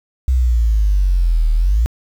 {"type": "exponential two-way sweep", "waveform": "sine", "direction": "down then up", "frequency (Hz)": [65.41, 38.11, 61], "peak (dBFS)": -10, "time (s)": [0.28, 1.86], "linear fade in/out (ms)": 0, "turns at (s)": 1.53, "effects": ["tanh soft clip ceiling -6 dBFS", "7-bit"]}